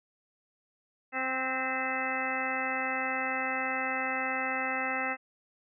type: harmonic tone with a mistuned harmonic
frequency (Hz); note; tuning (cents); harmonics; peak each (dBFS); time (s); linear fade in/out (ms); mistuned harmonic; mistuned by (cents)
261.6; C4; 0; 1 / 2 / 3 / 4 / 5 / 6 / 7 / 8 / 10; -40 / -39 / -36 / -44 / -37 / -39 / -38 / -35 / -38; 1.12-5.17; 50; 8; -39
effects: none